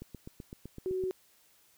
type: click train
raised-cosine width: 3 ms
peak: -30 dBFS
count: 9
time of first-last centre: 0.02-1.038 s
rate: 7.86 Hz
type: tone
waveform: sine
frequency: 373.1 Hz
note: F#4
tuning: 14 cents sharp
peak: -30 dBFS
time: 0.86-1.11 s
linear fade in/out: 0 ms
effects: white hiss -65 dBFS RMS until 1.77 s